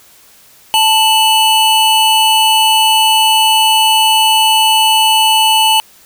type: tone pair together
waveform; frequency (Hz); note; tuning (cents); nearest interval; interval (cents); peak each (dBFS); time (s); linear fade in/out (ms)
square; 880 / 2960; A5 / F#7; 0 / 0; octave + major sixth; 2100; -11; 0.74-5.8; 0
effects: white hiss -44 dBFS RMS until 6.05 s